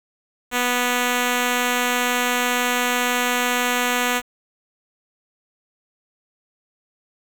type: tone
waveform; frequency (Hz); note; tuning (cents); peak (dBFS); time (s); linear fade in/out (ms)
5% pulse; 246; B3; -7; -7; 0.51-4.22; 50
effects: 7-bit